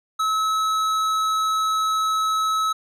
sine tone with tanh clipping, 1293 Hz, E6, 34 cents flat, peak -21 dBFS, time 0.19-2.73 s, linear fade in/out 10 ms, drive 14 dB, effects none

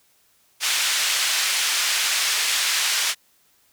pink band-pass noise, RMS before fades -22 dBFS, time 0.6-3.15 s, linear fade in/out 50 ms, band 2100 to 8400 Hz, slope 12 dB/octave, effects white hiss -61 dBFS RMS until 3.72 s

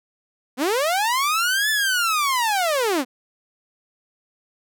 sawtooth linear two-way sweep, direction up then down, 233.1 to 1760 to 233.1 Hz, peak -15 dBFS, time 0.57-3.05 s, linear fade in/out 50 ms, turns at 1.7 s, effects none

